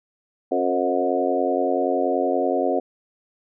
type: harmonic tone with a mistuned harmonic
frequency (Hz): 90.5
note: F#2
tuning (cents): -38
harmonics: 3 / 4 / 5 / 6 / 7 / 8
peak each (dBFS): -26 / -26 / -26 / -26 / -26 / -26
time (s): 0.51-2.8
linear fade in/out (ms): 10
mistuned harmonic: 6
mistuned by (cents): -21
effects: none